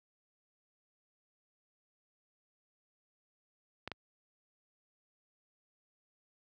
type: clicks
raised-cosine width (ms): 0.3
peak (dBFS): -23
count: 2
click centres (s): 3.876 / 3.917
effects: high-pass 60 Hz 12 dB/octave